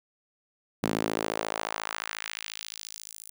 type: tone with high-pass filter sweep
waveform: sawtooth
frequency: 54.2 Hz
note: A1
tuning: 25 cents flat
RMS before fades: -34 dBFS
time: 0.83-3.3 s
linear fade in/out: 5 ms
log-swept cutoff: 210 to 9900 Hz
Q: 1.3
effects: none